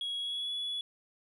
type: tone with pitch glide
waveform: sine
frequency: 3322 to 3400 Hz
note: G#7 to G#7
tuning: 0 to +40 cents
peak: -31 dBFS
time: 0.01-0.81 s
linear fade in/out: 2 ms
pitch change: +40 cents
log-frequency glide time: 0.19-0.52 s
effects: tanh soft clip ceiling -31 dBFS + 12-bit